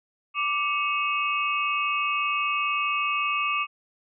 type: tone cluster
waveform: sine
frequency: 1174 / 2220 / 2573 / 2798 Hz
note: D6 / C#7 / E7 / F7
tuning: -1 / +2 / -43 / +3 cents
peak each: -26 / -34 / -27 / -33 dBFS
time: 0.34-3.67 s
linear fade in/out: 50 ms
effects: none